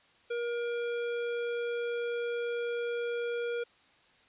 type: tone with hard clipping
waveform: sine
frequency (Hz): 474.6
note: A#4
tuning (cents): +31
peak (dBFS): -33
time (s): 0.3-3.64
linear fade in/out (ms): 10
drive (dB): 17
effects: white hiss -63 dBFS RMS until 4.28 s + resampled to 8000 Hz